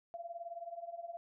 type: tone with tremolo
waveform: sine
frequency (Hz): 683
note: F5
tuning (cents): -39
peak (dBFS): -38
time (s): 0.14-1.17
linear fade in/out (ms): 0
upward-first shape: triangle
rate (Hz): 19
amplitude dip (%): 90
effects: none